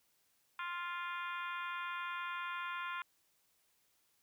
harmonic tone with a mistuned harmonic, 349.2 Hz, F4, in tune, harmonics 3 / 4 / 5 / 6 / 7 / 8 / 9 / 10, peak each -42 / -43 / -49 / -51 / -49 / -55 / -57 / -57 dBFS, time 0.59-3.02 s, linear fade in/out 2 ms, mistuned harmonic 9, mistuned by +38 cents, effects white hiss -75 dBFS RMS until 4.22 s

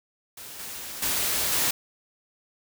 white noise with level steps, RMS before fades -41 / -37 / -26 / -24 dBFS, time 0.37-1.71 s, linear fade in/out 5 ms, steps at 0.59 / 1.02 / 1.52 s, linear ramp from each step 5 ms, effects none

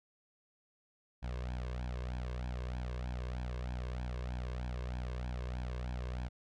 sawtooth tone with flanger, 61.74 Hz, B1, in tune, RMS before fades -39 dBFS, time 1.22-6.29 s, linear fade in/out 20 ms, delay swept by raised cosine 1.2 to 1.9 ms, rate 3.2 Hz, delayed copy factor +0.75, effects low-pass 5000 Hz 12 dB/octave

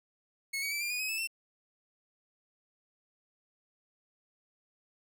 sawtooth tone with pitch steps, 2190 / 2255 / 2323 / 2392 / 2464 / 2538 / 2613 / 2692 Hz, C#7 / C#7 / D7 / D7 / D#7 / D#7 / E7 / E7, -22 / +29 / -20 / +31 / -17 / +34 / -16 / +36 cents, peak -29 dBFS, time 0.53-1.274 s, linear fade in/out 10 ms, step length 93 ms, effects none

